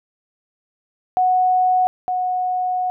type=tone pair in turn; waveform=sine; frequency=737 / 733 Hz; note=F#5 / F#5; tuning=-7 / -16 cents; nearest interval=unison; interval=9 cents; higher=first; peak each=-13 / -18 dBFS; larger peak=first; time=1.17-1.87 / 2.08-2.9 s; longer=second; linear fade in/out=0 ms; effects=none